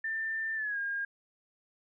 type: tone with pitch glide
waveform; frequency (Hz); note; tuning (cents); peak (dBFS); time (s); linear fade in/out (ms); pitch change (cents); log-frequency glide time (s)
sine; 1787 to 1619.9; A6 to G#6; +26 to -44; -31; 0.04-1.05; 5; -170; 0.55-0.78
effects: none